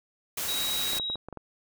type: noise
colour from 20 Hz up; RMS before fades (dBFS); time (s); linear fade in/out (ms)
white; -32; 0.37-0.99; 5
type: tone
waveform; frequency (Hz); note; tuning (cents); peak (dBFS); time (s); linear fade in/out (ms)
sine; 3831; A#7; +47; -29; 0.48-1.16; 10
type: clicks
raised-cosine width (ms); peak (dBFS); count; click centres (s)
1; -25; 8; 0.933 / 0.968 / 0.998 / 1.1 / 1.156 / 1.286 / 1.327 / 1.373
effects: none